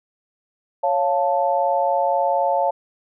sine chord, Db augmented, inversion none, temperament equal, 554.4 / 698.5 / 880 Hz, Db5 / F5 / A5, 0 / 0 / 0 cents, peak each -21 dBFS, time 0.83-2.71 s, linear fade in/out 10 ms, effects none

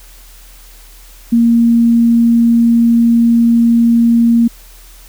sine tone, 233.1 Hz, A#3, in tune, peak -6 dBFS, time 1.32-4.48 s, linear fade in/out 10 ms, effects added 40 Hz sine -37 dBFS peak until 5.08 s + white hiss -42 dBFS RMS until 5.08 s

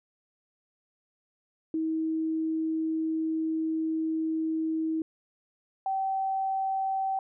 sine tone pair in turn, 319.5 / 771 Hz, D#4 / G5, +46 / -29 cents, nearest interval octave + minor third, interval 1525 cents, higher second, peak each -26 / -26 dBFS, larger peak neither, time 1.74-5.02 / 5.86-7.19 s, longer first, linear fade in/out 2 ms, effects none

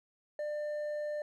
sine tone with hard clipping, 597 Hz, D5, 28 cents sharp, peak -35 dBFS, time 0.39-1.22 s, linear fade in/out 2 ms, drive 4 dB, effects none

